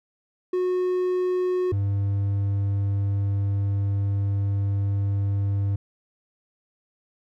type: tone pair in turn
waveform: triangle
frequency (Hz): 364.8 / 99.74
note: F#4 / G2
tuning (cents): -24 / +30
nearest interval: octave + minor seventh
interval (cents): 2246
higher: first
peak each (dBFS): -19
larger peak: neither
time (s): 0.53-1.72 / 1.72-5.76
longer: second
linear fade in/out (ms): 5
effects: none